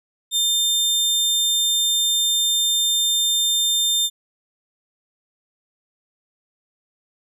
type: tone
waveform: sawtooth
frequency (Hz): 3600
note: A7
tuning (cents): +39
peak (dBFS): -14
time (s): 0.31-4.1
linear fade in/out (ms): 50
effects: resampled to 32000 Hz